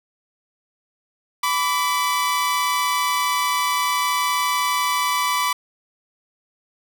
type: tone pair together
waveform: sawtooth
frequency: 995.4 / 1156 Hz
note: B5 / D6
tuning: +13 / -28 cents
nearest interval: minor third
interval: 259 cents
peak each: -18 / -18 dBFS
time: 1.43-5.53 s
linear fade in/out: 5 ms
effects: none